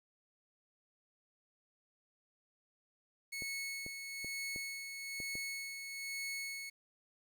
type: tone with tremolo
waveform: sawtooth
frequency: 2200 Hz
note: C#7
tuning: 14 cents flat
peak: -35 dBFS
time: 3.32-6.7 s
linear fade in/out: 10 ms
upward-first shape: sine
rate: 1.1 Hz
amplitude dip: 45%
type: clicks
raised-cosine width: 2 ms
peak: -35 dBFS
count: 6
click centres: 3.422 / 3.864 / 4.246 / 4.561 / 5.202 / 5.354 s
effects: 11-bit